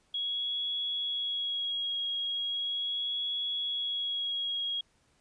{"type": "tone with vibrato", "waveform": "sine", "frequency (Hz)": 3322, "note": "G#7", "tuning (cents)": 0, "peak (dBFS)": -30, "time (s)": [0.14, 4.81], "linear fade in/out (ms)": 5, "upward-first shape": "sine", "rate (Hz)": 0.38, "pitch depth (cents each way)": 17, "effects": ["pink hiss -69 dBFS RMS until 5.2 s", "resampled to 22050 Hz"]}